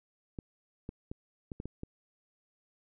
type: clicks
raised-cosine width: 3 ms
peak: -26 dBFS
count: 7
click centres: 0.388 / 0.891 / 1.115 / 1.518 / 1.601 / 1.656 / 1.834 s
effects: none